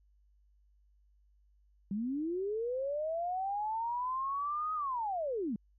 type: linear two-way sweep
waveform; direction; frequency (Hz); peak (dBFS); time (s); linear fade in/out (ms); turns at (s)
sine; up then down; 190.4 to 1266 to 190.4; -32; 1.91-5.56; 2; 4.74
effects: added 50 Hz sine -64 dBFS peak until 5.78 s